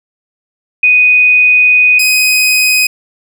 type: tone pair in turn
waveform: sine / sawtooth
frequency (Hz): 2489 / 2509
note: D#7 / D#7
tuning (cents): 0 / +14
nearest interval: unison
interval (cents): 14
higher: second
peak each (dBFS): -4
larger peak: neither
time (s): 0.83-1.99 / 1.99-2.87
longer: first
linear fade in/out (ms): 5
effects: none